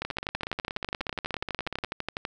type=two click trains; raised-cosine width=0.3 ms; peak=-14 / -16 dBFS; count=28 / 31; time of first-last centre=0.02-2.251 / 0.05-1.846 s; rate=12.1 / 16.7 Hz; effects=none